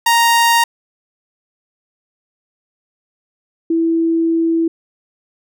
sawtooth / sine tone pair in turn, 932.3 / 329.6 Hz, A#5 / E4, 0 / 0 cents, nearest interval octave + tritone, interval 1800 cents, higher first, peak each -6 / -12 dBFS, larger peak first, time 0.06-0.64 / 3.7-4.68 s, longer second, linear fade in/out 5 ms, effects none

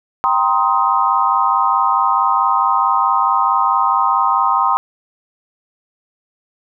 sine chord, C minor seventh, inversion second, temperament just, 784.9 / 941.9 / 1046.5 / 1255.8 Hz, G5 / Bb5 / C6 / Eb6, +2 / +18 / 0 / +16 cents, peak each -19 / -18 / -16 / -17 dBFS, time 0.24-4.77 s, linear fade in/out 0 ms, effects none

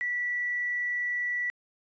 triangle tone with tanh clipping, 1955 Hz, B6, 18 cents flat, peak -27 dBFS, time 0.01-1.5 s, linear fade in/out 0 ms, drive 3 dB, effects resampled to 16000 Hz

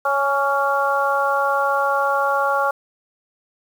harmonic tone with a mistuned harmonic, 277.9 Hz, C#4, 4 cents sharp, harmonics 2 / 3 / 4 / 5, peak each -22 / -22 / -22 / -22 dBFS, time 0.05-2.71 s, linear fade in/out 5 ms, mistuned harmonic 4, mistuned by +19 cents, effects 7-bit

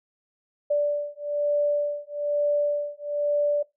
sine beating tone pair, 584 / 585.1 Hz, D5 / D5, -10 / -7 cents, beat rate 1.1 Hz, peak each -25 dBFS, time 0.7-3.63 s, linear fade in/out 10 ms, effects noise-tail reverb RT60 0.2 s tail -21 dB re dry

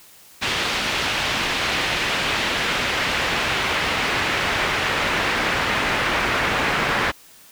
brown noise with band-pass filter sweep, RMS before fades -22 dBFS, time 0.41-7.12 s, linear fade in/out 20 ms, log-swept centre 3200 to 1900 Hz, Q 1.1, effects white hiss -48 dBFS RMS until 7.51 s

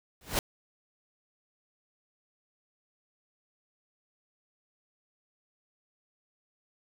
pink noise with exponential growth, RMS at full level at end -23 dBFS, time 0.21-0.39 s, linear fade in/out 1 ms, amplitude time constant 39 ms, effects none

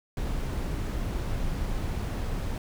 brown noise, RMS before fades -30 dBFS, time 0.17-2.58 s, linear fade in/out 2 ms, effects none

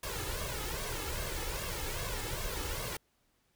pink noise with flanger, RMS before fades -37 dBFS, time 0.03-2.97 s, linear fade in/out 5 ms, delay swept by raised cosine 1.8 to 2.34 ms, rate 2.5 Hz, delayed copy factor +0.7, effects pink hiss -74 dBFS RMS until 3.55 s

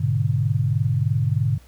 sine chord, G# diminished, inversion none, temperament equal, 103.83 / 123.47 / 146.83 Hz, G#2 / B2 / D3, 0 / 0 / 0 cents, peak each -22 / -22 / -23 dBFS, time 0-1.58 s, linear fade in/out 10 ms, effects added 60 Hz sine -47 dBFS peak until 1.67 s + pink hiss -55 dBFS RMS until 1.67 s

